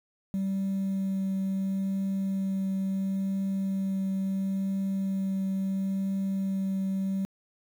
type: tone with vibrato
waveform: sine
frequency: 193.1 Hz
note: G3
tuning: 26 cents flat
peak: -24 dBFS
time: 0.34-7.25 s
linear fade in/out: 0 ms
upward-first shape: triangle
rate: 0.73 Hz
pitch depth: 10 cents each way
effects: tanh soft clip ceiling -25 dBFS + 9-bit